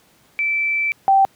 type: tone pair in turn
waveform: sine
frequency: 2326 / 779.1 Hz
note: D7 / G5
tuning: -17 / -11 cents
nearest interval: octave + perfect fifth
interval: 1894 cents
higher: first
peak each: -17 / -10 dBFS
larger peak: second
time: 0.39-0.92 / 1.08-1.25 s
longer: first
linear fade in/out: 0 ms
effects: pink hiss -55 dBFS RMS until 1.35 s + high-pass 100 Hz 12 dB/octave